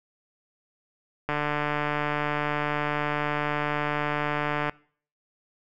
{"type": "click train", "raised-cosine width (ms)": 0.5, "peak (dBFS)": -12, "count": 505, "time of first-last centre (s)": [1.29, 4.695], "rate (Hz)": 148, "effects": ["noise-tail reverb RT60 0.5 s tail -23 dB re dry"]}